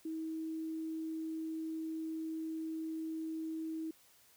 sine tone, 320 Hz, D#4, 49 cents sharp, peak -37 dBFS, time 0.05-3.91 s, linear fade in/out 5 ms, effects white hiss -65 dBFS RMS until 4.36 s

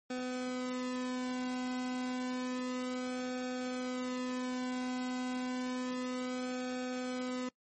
sawtooth tone with flanger, 252.3 Hz, B3, 37 cents sharp, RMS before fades -37 dBFS, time 0.1-7.49 s, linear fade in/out 5 ms, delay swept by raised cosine 1 to 1.71 ms, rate 0.3 Hz, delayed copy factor -0.75, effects noise-tail reverb RT60 0.1 s tail -23 dB re dry + MP3 32 kbps

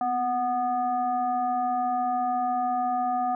sine tone with frequency modulation, 739 Hz, F#5, 2 cents flat, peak -23 dBFS, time 0.01-3.35 s, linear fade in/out 2 ms, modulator 488 Hz, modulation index 0.6, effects none

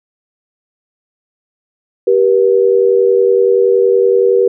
sine tone pair together, 389.7 / 480.4 Hz, G4 / B4, -10 / -48 cents, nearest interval major third, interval 362 cents, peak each -10 dBFS, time 2.07-4.48 s, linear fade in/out 5 ms, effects none

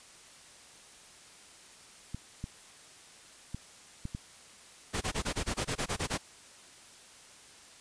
clicks, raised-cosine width 5 ms, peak -24 dBFS, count 5, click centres 2.146 / 2.441 / 3.546 / 4.054 / 4.149 s
pink noise bursts, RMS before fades -32 dBFS, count 12, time 4.93-6.18 s, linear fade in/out 20 ms, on 84 ms, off 22 ms
effects white hiss -54 dBFS RMS until 7.8 s + resampled to 22050 Hz

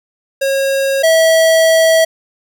square tone pair in turn, 544 / 649.2 Hz, C#5 / E5, -33 / -27 cents, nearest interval minor third, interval 306 cents, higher second, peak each -13 / -8 dBFS, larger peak second, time 0.41-1.03 / 1.03-2.05 s, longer second, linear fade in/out 10 ms, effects none

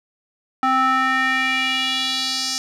square tone with band-pass filter sweep, 261.6 Hz, C4, in tune, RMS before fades -20 dBFS, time 0.63-2.58 s, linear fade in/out 0 ms, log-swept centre 1100 to 5600 Hz, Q 3, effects none

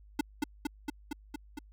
square tone with echo, 293.7 Hz, D4, in tune, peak -26 dBFS, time 0.19-0.21 s, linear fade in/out 5 ms, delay 230 ms, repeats 6, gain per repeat -2 dB, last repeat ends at 1.59 s, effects added 51 Hz sine -53 dBFS peak until 1.72 s

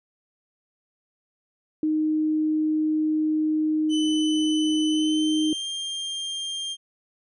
sine tone, 309.8 Hz, D#4, 7 cents flat, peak -20 dBFS, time 1.83-5.53 s, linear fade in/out 2 ms
40% pulse tone with pitch glide, 3013 to 3192 Hz, F#7 to G7, +31 to +31 cents, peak -27 dBFS, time 3.89-6.77 s, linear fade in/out 50 ms, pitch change +100 cents, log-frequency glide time 4.89-5.67 s
effects resampled to 24000 Hz

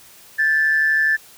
sine tone pair together, 1600 / 1752 Hz, G6 / A6, +35 / -8 cents, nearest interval major second, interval 157 cents, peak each -23 / -14 dBFS, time 0.38-1.17 s, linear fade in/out 20 ms, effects tanh soft clip ceiling -8 dBFS + white hiss -46 dBFS RMS until 1.37 s

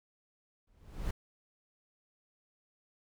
brown noise with exponential growth, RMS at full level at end -31 dBFS, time 0.67-1.11 s, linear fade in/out 5 ms, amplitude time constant 94 ms, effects none

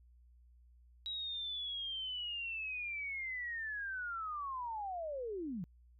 sine linear sweep, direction down, 3864 to 159.6 Hz, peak -38 dBFS, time 1.06-5.64 s, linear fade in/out 0 ms, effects added 60 Hz sine -60 dBFS peak until 5.99 s

